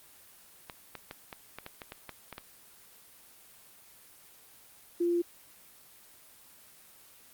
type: clicks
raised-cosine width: 0.3 ms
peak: -24 dBFS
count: 11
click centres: 0.698 / 0.953 / 1.111 / 1.328 / 1.586 / 1.664 / 1.818 / 1.921 / 2.093 / 2.327 / 2.381 s
type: tone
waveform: sine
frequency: 345.8 Hz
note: F4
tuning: 17 cents flat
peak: -25 dBFS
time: 5-5.22 s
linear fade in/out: 10 ms
effects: white hiss -56 dBFS RMS until 7.33 s + Opus 24 kbps